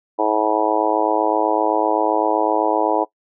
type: harmonic tone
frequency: 107.8 Hz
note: A2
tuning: 35 cents flat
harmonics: 3 / 4 / 5 / 6 / 7 / 8 / 9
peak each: -23 / -23 / -23 / -23 / -23 / -23 / -23 dBFS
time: 0.18-3.05 s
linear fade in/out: 20 ms
effects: noise-tail reverb RT60 0.1 s tail -21 dB re dry